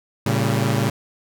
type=chord; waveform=sawtooth; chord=G diminished; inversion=first; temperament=equal with one note detuned; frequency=113.81 / 138.59 / 196 Hz; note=Bb2 / Db3 / G3; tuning=-41 / 0 / 0 cents; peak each=-17 / -18 / -21 dBFS; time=0.26-0.9 s; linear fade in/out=5 ms; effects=none